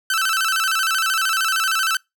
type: tone with vibrato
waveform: sawtooth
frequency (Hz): 1423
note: F6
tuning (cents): +32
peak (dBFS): -14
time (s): 0.1-1.97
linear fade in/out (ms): 2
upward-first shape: square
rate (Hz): 13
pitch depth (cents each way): 130
effects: noise-tail reverb RT60 0.2 s tail -26 dB re dry